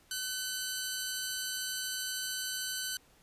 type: tone pair together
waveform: 10% pulse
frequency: 1516 / 4047 Hz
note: F#6 / B7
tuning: +42 / +42 cents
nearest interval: octave + perfect fourth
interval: 1700 cents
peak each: -27 / -34 dBFS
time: 0.11-2.97 s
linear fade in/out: 2 ms
effects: pink hiss -64 dBFS RMS until 3.22 s + resampled to 32000 Hz